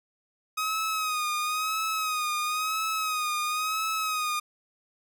sawtooth tone with vibrato, 1257 Hz, D#6, 17 cents sharp, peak -23 dBFS, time 0.57-4.4 s, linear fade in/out 10 ms, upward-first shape sine, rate 0.98 Hz, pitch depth 55 cents each way, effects none

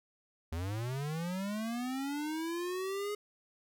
square linear sweep, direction up, 77.8 to 419.1 Hz, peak -35 dBFS, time 0.52-3.15 s, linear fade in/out 5 ms, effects none

